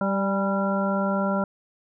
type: harmonic tone with a mistuned harmonic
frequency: 196 Hz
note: G3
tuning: in tune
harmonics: 1 / 2 / 3 / 4 / 5 / 7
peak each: -24 / -35 / -27 / -34 / -32 / -30 dBFS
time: 0.01-1.44 s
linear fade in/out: 2 ms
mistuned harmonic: 4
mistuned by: +42 cents
effects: none